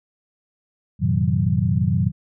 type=tone cluster; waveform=sine; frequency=90.9 / 111.2 / 127.9 / 159.4 / 186.2 Hz; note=F#2 / A2 / C3 / D#3 / F#3; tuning=-30 / +19 / -39 / +42 / +11 cents; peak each=-23 dBFS; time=0.99-2.12 s; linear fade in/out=50 ms; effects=none